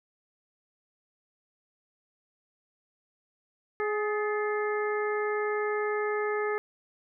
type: harmonic tone with a mistuned harmonic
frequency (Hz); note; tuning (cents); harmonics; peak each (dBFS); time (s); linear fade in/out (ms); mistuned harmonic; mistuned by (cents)
419.7; G#4; +18; 1 / 2 / 3 / 4 / 5; -28 / -37 / -35 / -37 / -39; 3.8-6.58; 0; 4; +54
effects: none